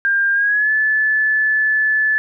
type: tone with pitch glide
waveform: sine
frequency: 1600 to 1734.8 Hz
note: G6 to A6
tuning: +35 to -25 cents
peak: -13 dBFS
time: 0.05-2.18 s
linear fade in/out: 0 ms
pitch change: +140 cents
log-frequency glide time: 0.33-0.71 s
effects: none